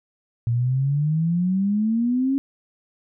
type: exponential sweep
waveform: sine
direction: up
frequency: 115.2 to 277.2 Hz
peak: -18 dBFS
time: 0.47-2.38 s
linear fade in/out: 0 ms
effects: none